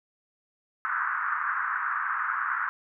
white band-pass noise, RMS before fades -29 dBFS, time 0.85-2.69 s, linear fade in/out 0 ms, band 1100 to 1600 Hz, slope 48 dB/octave, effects none

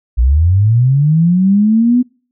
sine linear sweep, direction up, 55 to 251.7 Hz, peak -7 dBFS, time 0.17-2.03 s, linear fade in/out 20 ms, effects noise-tail reverb RT60 0.4 s tail -24 dB re dry

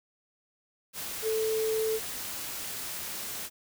sine tone in noise, 440 Hz, A4, in tune, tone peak -26 dBFS, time 1.22-2 s, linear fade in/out 50 ms, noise white, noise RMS -37 dBFS, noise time 0.93-3.5 s, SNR +8 dB, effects none

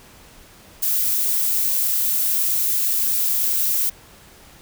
violet noise, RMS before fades -20 dBFS, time 0.82-3.9 s, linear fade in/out 10 ms, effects pink hiss -47 dBFS RMS until 4.61 s

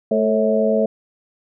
sine tone cluster, 217.5 / 441.1 / 549 / 648 Hz, A3 / A4 / C#5 / E5, -20 / +4 / -17 / -30 cents, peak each -20 dBFS, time 0.11-0.86 s, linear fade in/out 5 ms, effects none

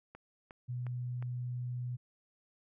click train, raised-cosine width 0.5 ms, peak -34 dBFS, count 4, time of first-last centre 0.15-1.225 s, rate 2.79 Hz
sine tone, 123.47 Hz, B2, in tune, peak -35 dBFS, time 0.68-1.97 s, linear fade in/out 20 ms
effects none

